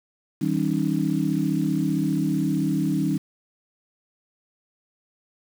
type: tone cluster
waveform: sine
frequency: 159.2 / 194.3 / 272.6 / 307.9 Hz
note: D#3 / G3 / C#4 / D#4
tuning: +40 / -15 / -29 / -18 cents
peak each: -26 dBFS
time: 0.41-3.18 s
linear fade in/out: 10 ms
effects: 7-bit